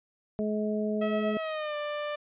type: harmonic tone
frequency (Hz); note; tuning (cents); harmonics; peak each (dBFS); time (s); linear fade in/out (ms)
212.5; G#3; +40; 1 / 2 / 3; -29 / -32 / -34; 0.39-1.37; 0
type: tone with pitch glide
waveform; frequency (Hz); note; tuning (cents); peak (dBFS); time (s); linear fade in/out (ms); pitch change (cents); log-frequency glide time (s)
sawtooth; 646 to 592.4; E5 to D5; -35 to +15; -27; 1.01-2.16; 10; -150; 1.38-1.76
effects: resampled to 8000 Hz